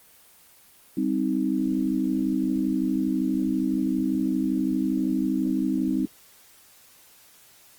sine chord, C minor, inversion second, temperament just, 196.22 / 261.6 / 314 Hz, G3 / C4 / Eb4, +2 / 0 / +16 cents, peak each -28 / -25 / -26 dBFS, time 0.97-6.06 s, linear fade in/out 5 ms, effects white hiss -54 dBFS RMS until 7.78 s + Opus 24 kbps

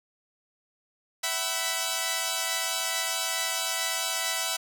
5% pulse chord, E suspended second, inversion none, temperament equal with one note detuned, 659.3 / 754.7 / 987.8 Hz, E5 / F#5 / B5, 0 / +34 / 0 cents, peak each -20 dBFS, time 1.23-4.57 s, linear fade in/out 10 ms, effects none

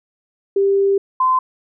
sine tone pair in turn, 394.8 / 1029.9 Hz, G4 / C6, +12 / -28 cents, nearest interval octave + perfect fourth, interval 1660 cents, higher second, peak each -12 dBFS, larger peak neither, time 0.56-0.98 / 1.2-1.39 s, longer first, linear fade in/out 5 ms, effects none

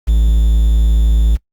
triangle tone with quantisation, 54.8 Hz, A1, 6 cents flat, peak -6 dBFS, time 0.07-1.37 s, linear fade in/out 20 ms, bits 6, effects noise-tail reverb RT60 0.1 s tail -23 dB re dry + Opus 48 kbps

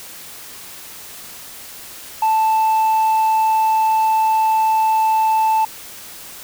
sine tone, 880 Hz, A5, in tune, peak -10 dBFS, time 2.22-5.65 s, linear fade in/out 5 ms, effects tanh soft clip ceiling -12 dBFS + white hiss -36 dBFS RMS until 6.43 s

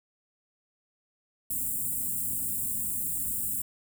white band-stop noise, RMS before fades -31 dBFS, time 1.5-3.62 s, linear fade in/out 5 ms, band 290 to 7500 Hz, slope 96 dB/octave, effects none

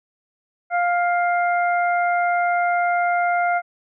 harmonic tone, 702 Hz, F5, 9 cents sharp, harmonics 1 / 2 / 3, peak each -18 / -24 / -28 dBFS, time 0.7-3.62 s, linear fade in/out 50 ms, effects none

